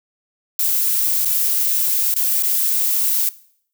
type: noise with dropouts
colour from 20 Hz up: violet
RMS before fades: -18 dBFS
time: 0.59-3.29 s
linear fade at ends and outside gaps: 2 ms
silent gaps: 1.249-1.255 / 2.141-2.162 / 2.425-2.433 s
effects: noise-tail reverb RT60 0.6 s tail -19 dB re dry